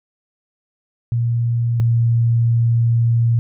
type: tone pair in turn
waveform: sine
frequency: 117.9 / 116.68 Hz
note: A#2 / A#2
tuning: +20 / +2 cents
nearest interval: unison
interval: 18 cents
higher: first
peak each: -15 / -12 dBFS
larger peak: second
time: 1.12-1.8 / 1.8-3.39 s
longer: second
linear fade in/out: 0 ms
effects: none